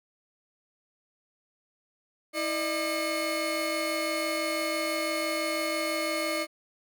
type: tone cluster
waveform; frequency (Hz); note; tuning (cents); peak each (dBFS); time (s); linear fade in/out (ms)
30% pulse; 323.5 / 601 / 2165; E4 / D5 / C#7; -32 / +40 / -41; -31 / -28 / -30; 2.33-6.47; 50
effects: none